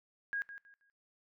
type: tone with echo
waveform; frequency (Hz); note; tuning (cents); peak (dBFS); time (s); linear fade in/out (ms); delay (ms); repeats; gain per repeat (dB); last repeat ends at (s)
sine; 1635; G#6; -28; -33; 0.33-0.42; 0; 160; 3; -12; 0.9
effects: noise-tail reverb RT60 0.4 s tail -21 dB re dry